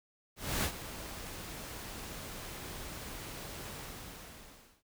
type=noise with ADSR envelope; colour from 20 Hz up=pink; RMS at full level=-31 dBFS; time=0.36-4.83 s; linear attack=270 ms; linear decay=85 ms; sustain=-13 dB; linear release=1100 ms; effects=none